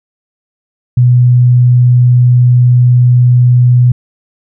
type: tone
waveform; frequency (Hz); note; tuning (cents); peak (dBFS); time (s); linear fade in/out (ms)
sine; 123.47; B2; 0; -3; 0.97-3.92; 5
effects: none